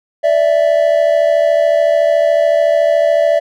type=tone pair together; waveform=triangle; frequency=585.2 / 659 Hz; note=D5 / E5; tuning=-6 / -1 cents; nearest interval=major second; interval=205 cents; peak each=-10 dBFS; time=0.23-3.4 s; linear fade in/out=20 ms; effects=none